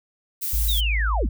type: noise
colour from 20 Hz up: violet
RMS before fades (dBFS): -27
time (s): 0.41-0.81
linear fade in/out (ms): 20
type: tone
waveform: sine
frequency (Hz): 54.5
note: A1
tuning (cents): -16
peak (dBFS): -20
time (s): 0.53-1.29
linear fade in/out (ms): 5
type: linear sweep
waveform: sine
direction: down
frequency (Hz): 3907 to 138.59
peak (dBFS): -24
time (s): 0.68-1.27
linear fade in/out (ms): 10
effects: none